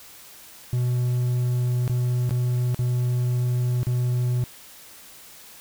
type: tone with dropouts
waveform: triangle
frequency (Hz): 123.47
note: B2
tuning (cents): 0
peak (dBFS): -18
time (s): 0.73-4.44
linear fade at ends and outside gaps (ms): 0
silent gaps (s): 1.878-1.896 / 2.294-2.308 / 2.745-2.791 / 3.831-3.869
effects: white hiss -46 dBFS RMS until 5.6 s